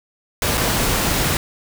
pink noise with dropouts, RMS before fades -19 dBFS, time 0.42-1.37 s, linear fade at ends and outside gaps 1 ms, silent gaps 0.573-0.577 s, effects none

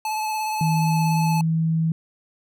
square tone with vibrato, 864 Hz, A5, 32 cents flat, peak -24 dBFS, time 0.05-1.41 s, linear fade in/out 2 ms, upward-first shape sine, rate 17 Hz, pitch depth 19 cents each way
sine tone with pitch glide, 160 to 162.05 Hz, D#3 to E3, +49 to -29 cents, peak -18 dBFS, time 0.61-1.92 s, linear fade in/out 2 ms, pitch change +22 cents, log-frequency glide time 0.73-1.31 s
effects none

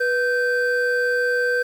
triangle tone pair together, 490.1 / 1556 Hz, B4 / G6, -13 / -13 cents, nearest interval octave + minor sixth, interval 2000 cents, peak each -19 dBFS, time 0-1.63 s, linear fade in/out 10 ms, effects 8-bit

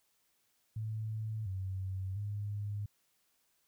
sine tone with pitch steps, 109.4 / 94.9 / 102.9 Hz, A2 / F#2 / G#2, -9 / +44 / -16 cents, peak -35 dBFS, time 0.76-2.86 s, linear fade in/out 5 ms, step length 700 ms, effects white hiss -75 dBFS RMS until 3.67 s

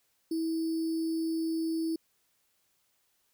sine tone with sample-and-hold, 324.7 Hz, E4, 26 cents flat, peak -28 dBFS, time 0.31-1.96 s, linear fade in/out 5 ms, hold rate 4900 Hz, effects white hiss -73 dBFS RMS until 3.33 s

